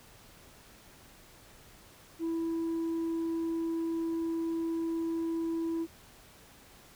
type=tone; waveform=sine; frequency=329.6 Hz; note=E4; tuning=in tune; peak=-27 dBFS; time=2.19-5.87 s; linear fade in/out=50 ms; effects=tanh soft clip ceiling -29 dBFS + pink hiss -56 dBFS RMS until 6.95 s